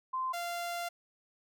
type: tone pair in turn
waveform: sine / sawtooth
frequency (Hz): 1038 / 692.8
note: C6 / F5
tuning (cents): -14 / -14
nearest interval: perfect fifth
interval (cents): 700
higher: first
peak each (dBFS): -31 / -31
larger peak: neither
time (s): 0.13-0.33 / 0.33-0.89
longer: second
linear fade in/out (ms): 10
effects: none